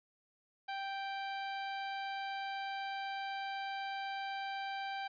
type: tone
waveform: sawtooth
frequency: 784 Hz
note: G5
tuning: in tune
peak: -34 dBFS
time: 0.68-5.08 s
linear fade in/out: 10 ms
effects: resampled to 11025 Hz + 12-bit